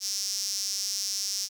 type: tone with high-pass filter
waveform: sawtooth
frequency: 198.1 Hz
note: G3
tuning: 18 cents sharp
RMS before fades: -31 dBFS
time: 0-1.49 s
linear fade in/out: 50 ms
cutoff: 5500 Hz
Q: 6.6
effects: none